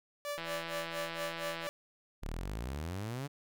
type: tone with tremolo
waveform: sawtooth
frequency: 581 Hz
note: D5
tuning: 19 cents flat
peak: -31 dBFS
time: 0.25-1.69 s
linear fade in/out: 0 ms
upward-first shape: sine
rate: 4.3 Hz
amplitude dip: 95%
type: click train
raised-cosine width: 0.3 ms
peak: -24 dBFS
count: 215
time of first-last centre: 0.38-1.669 s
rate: 166 Hz
type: exponential sweep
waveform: sawtooth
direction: up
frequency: 34.21 to 147.8 Hz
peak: -33 dBFS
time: 2.22-3.28 s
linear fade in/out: 20 ms
effects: none